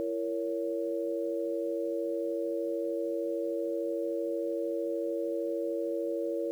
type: chord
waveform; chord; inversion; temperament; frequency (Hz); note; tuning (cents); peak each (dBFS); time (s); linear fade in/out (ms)
sine; A# diminished; second; just; 335.6 / 466.2 / 559.4; E4 / A#4 / C#5; +31 / 0 / +16; -34; 0-6.51; 0
effects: 10-bit